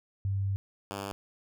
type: tone pair in turn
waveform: sine / 5% pulse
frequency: 98 / 99.2 Hz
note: G2 / G2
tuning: 0 / +21 cents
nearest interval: unison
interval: 21 cents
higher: second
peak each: -27 / -24 dBFS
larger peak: second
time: 0.25-0.56 / 0.91-1.12 s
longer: first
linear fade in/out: 0 ms
effects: none